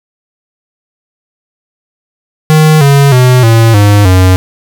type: tone with pitch steps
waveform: square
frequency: 155.56 / 140.2 / 126.35 / 113.88 / 102.63 / 92.5 Hz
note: D#3 / C#3 / B2 / A#2 / G#2 / F#2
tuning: 0 / +20 / +40 / -40 / -20 / 0 cents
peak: -3 dBFS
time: 2.5-4.36 s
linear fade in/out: 0 ms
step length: 310 ms
effects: 7-bit